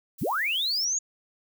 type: noise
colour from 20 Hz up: violet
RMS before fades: -43 dBFS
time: 0.18-0.85 s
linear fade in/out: 10 ms
type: linear sweep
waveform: sine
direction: up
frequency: 65.41 to 6820 Hz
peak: -24 dBFS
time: 0.21-0.99 s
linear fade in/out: 10 ms
effects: none